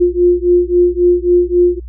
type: beating tone pair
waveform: sine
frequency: 351.6 / 355.3 Hz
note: F4 / F4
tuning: +12 / +30 cents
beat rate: 3.7 Hz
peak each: -11 dBFS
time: 0-1.8 s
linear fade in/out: 20 ms
effects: noise-tail reverb RT60 0.1 s tail -25 dB re dry + added 60 Hz sine -26 dBFS peak until 1.88 s